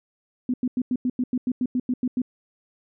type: tone bursts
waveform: sine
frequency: 250.4 Hz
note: B3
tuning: 24 cents sharp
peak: -20 dBFS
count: 13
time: 0.49-2.218 s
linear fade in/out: 2 ms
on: 48 ms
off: 92 ms
effects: none